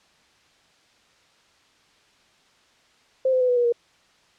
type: tone with pitch steps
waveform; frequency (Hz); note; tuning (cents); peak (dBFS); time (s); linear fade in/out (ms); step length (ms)
sine; 523.3 / 512.8 / 502.6 / 492.5 / 482.6 / 473; C5 / C5 / B4 / B4 / B4 / A#4; 0 / -35 / +30 / -5 / -40 / +25; -17; 3.25-3.724; 5; 79
effects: white hiss -59 dBFS RMS until 4.38 s + low-pass 5000 Hz 12 dB/octave